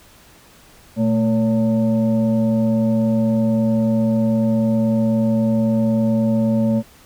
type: tone with frequency modulation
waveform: sine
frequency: 222.4 Hz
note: A3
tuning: 19 cents sharp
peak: -14 dBFS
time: 0.96-6.83 s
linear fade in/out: 50 ms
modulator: 341 Hz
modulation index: 0.72
effects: pink hiss -48 dBFS RMS until 7.05 s